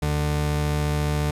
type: tone pair together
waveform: 45% pulse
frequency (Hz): 74.3 / 148.6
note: D2 / D3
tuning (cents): +21 / +21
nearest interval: octave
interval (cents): 1200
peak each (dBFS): -25 / -24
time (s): 0.02-1.31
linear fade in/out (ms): 5
effects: resampled to 32000 Hz + 10-bit